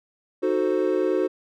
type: chord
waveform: triangle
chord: D# diminished seventh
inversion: none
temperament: equal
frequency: 311.1 / 370 / 440 / 523.3 Hz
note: D#4 / F#4 / A4 / C5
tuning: 0 / 0 / 0 / 0 cents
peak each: -25 / -21 / -25 / -25 dBFS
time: 0.42-1.28 s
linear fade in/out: 20 ms
effects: none